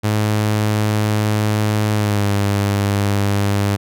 sawtooth tone with pitch glide, 106.2 to 100.88 Hz, G#2 to G#2, +39 to -50 cents, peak -11 dBFS, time 0.03-3.77 s, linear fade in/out 20 ms, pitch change -89 cents, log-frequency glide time 1.93-2.3 s, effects none

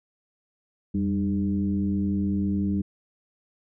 sine tone with frequency modulation, 196 Hz, G3, in tune, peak -22 dBFS, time 0.94-2.82 s, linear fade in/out 10 ms, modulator 106 Hz, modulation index 0.89, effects none

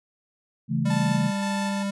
sine chord, A major, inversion first, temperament just, 137.5 / 165 / 220 Hz, C#3 / E3 / A3, -14 / +2 / 0 cents, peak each -26 dBFS, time 0.68-1.32 s, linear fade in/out 50 ms
square tone, 198.5 Hz, G3, 22 cents sharp, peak -26 dBFS, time 0.85-1.91 s, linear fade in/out 10 ms
sawtooth tone with tremolo, 880 Hz, A5, in tune, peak -26 dBFS, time 0.9-1.83 s, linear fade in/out 5 ms, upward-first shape square, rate 1.9 Hz, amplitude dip 35%
effects resampled to 24000 Hz

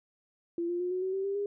sine tone with pitch steps, 341.1 / 349.7 / 358.5 / 367.5 / 376.7 / 386.2 / 395.9 / 405.9 Hz, F4 / F4 / F4 / F#4 / F#4 / G4 / G4 / G#4, -41 / +2 / +45 / -12 / +31 / -26 / +17 / -40 cents, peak -29 dBFS, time 0.58-1.46 s, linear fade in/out 2 ms, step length 110 ms, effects none

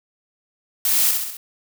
blue noise with echo, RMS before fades -19 dBFS, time 0.85-1.11 s, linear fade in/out 2 ms, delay 65 ms, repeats 4, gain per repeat -4 dB, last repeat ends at 1.37 s, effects none

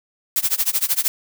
blue noise with tremolo, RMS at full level -17 dBFS, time 0.36-1.08 s, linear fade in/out 0 ms, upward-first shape sine, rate 13 Hz, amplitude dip 95%, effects none

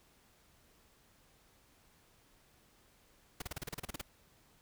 pink noise bursts, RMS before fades -40 dBFS, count 12, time 3.4-4.014 s, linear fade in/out 5 ms, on 20 ms, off 34 ms, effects pink hiss -67 dBFS RMS until 4.61 s

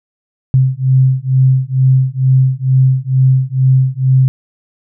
sine beating tone pair, 130 / 132.2 Hz, C3 / C3, -11 / +18 cents, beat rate 2.2 Hz, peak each -11 dBFS, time 0.54-4.28 s, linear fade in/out 0 ms, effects none

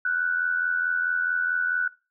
sine tone with amplitude modulation, 1483 Hz, F#6, 4 cents sharp, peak -19 dBFS, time 0.05-1.88 s, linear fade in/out 5 ms, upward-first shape sine, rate 84.6 Hz, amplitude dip 60%, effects noise-tail reverb RT60 0.3 s tail -21 dB re dry

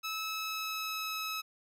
15% pulse tone with pitch glide, 1300 to 1288.8 Hz, E6 to E6, -24 to -39 cents, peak -28 dBFS, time 0.03-1.42 s, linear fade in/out 20 ms, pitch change -15 cents, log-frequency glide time 0.14-1.18 s, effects none

